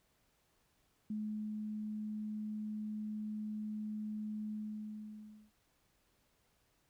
sine tone with ADSR envelope, 213.2 Hz, G#3, 46 cents sharp, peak -36 dBFS, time 1.1-5.52 s, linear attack 4 ms, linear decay 410 ms, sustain -2 dB, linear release 1000 ms, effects pink hiss -75 dBFS RMS until 6.89 s

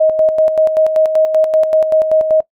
sine tone with tremolo, 629 Hz, D#5, 19 cents sharp, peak -7 dBFS, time 0-2.41 s, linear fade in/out 10 ms, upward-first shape square, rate 5.2 Hz, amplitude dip 55%, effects noise-tail reverb RT60 0.1 s tail -19 dB re dry

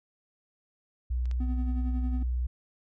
sine tone, 61.5 Hz, B1, 7 cents flat, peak -26 dBFS, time 1.1-2.47 s, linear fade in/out 10 ms
clicks, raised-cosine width 0.2 ms, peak -35 / -29 dBFS, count 2, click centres 1.256 / 1.313 s
triangle tone with tremolo, 252.2 Hz, B3, 36 cents sharp, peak -30 dBFS, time 1.4-2.23 s, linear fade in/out 5 ms, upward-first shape sine, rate 11 Hz, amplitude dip 55%
effects none

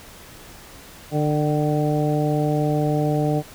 harmonic tone with a mistuned harmonic, 149.4 Hz, D3, 30 cents sharp, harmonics 1 / 2 / 3 / 4 / 5, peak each -21 / -24 / -26 / -27 / -28 dBFS, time 1.11-3.43 s, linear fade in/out 50 ms, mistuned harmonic 5, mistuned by +31 cents, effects pink hiss -43 dBFS RMS until 3.54 s

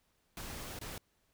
pink noise with dropouts, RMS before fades -44 dBFS, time 0.37-0.98 s, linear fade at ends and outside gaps 1 ms, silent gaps 0.789-0.813 s, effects pink hiss -75 dBFS RMS until 1.33 s

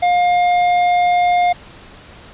sine tone with tanh clipping, 710 Hz, F5, 28 cents sharp, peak -13 dBFS, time 0.02-1.53 s, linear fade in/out 10 ms, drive 11 dB, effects pink hiss -40 dBFS RMS until 2.33 s + resampled to 8000 Hz

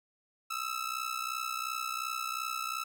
sawtooth ring-modulated tone, 1312 Hz, E6, 9 cents flat, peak -27 dBFS, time 0.5-2.84 s, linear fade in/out 10 ms, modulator 31.4 Hz, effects none

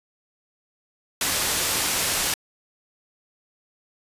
white low-pass noise, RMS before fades -24 dBFS, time 1.21-2.34 s, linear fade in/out 2 ms, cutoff 11000 Hz, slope 12 dB/octave, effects resampled to 32000 Hz

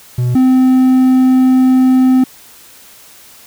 triangle tone pair in turn, 123.47 / 257.9 Hz, B2 / C4, 0 / -25 cents, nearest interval octave + minor second, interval 1275 cents, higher second, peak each -9 / -4 dBFS, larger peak second, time 0.18-0.35 / 0.35-2.24 s, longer second, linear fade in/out 5 ms, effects white hiss -40 dBFS RMS until 3.46 s

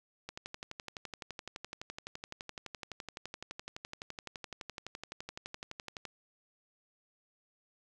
click train, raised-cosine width 0.2 ms, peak -24 dBFS, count 69, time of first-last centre 0.29-6.053 s, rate 11.8 Hz, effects none

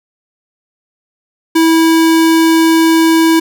square tone, 325.9 Hz, E4, 20 cents flat, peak -7 dBFS, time 1.55-3.4 s, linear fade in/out 10 ms, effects none

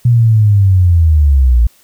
sine linear sweep, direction down, 122.1 to 55.7 Hz, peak -5 dBFS, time 0.05-1.67 s, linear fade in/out 5 ms, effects white hiss -49 dBFS RMS until 1.83 s

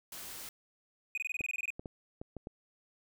white noise, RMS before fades -45 dBFS, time 0.12-0.49 s, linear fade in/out 2 ms
triangle tone bursts, 2489 Hz, D#7, in tune, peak -31 dBFS, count 12, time 1.15-1.704 s, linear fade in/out 2 ms, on 26 ms, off 22 ms
clicks, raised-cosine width 2 ms, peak -28 dBFS, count 6, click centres 1.408 / 1.795 / 1.858 / 2.215 / 2.367 / 2.471 s
effects none

